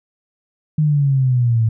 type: exponential sweep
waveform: sine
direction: down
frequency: 155.56 to 110 Hz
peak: -12 dBFS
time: 0.78-1.69 s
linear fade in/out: 5 ms
effects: none